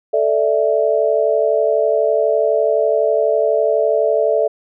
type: chord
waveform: sine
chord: A suspended fourth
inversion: none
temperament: equal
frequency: 440 / 587.3 / 659.3 Hz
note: A4 / D5 / E5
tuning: 0 / 0 / 0 cents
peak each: -17 dBFS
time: 0.13-4.48 s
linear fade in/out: 10 ms
effects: none